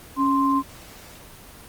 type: tone pair together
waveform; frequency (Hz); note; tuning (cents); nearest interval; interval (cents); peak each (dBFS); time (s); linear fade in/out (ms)
sine; 277.2 / 1046.6; C#4 / C6; 0 / 0; octave + major seventh; 2300; -20 / -20; 0.16-0.63; 50
effects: pink hiss -44 dBFS RMS until 1.68 s + Opus 24 kbps